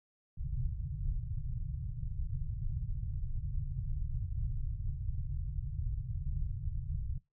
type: low-pass noise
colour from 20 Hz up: pink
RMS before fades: -36 dBFS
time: 0.37-7.18 s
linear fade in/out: 5 ms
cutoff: 150 Hz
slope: 96 dB/octave
effects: noise-tail reverb RT60 0.2 s tail -20 dB re dry